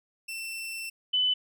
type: tone pair in turn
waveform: sawtooth / sine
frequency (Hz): 2685 / 3006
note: E7 / F#7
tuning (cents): +31 / +27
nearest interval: major second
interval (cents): 196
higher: second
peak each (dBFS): -31 / -22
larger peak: second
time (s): 0.28-0.9 / 1.13-1.34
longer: first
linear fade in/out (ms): 10
effects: none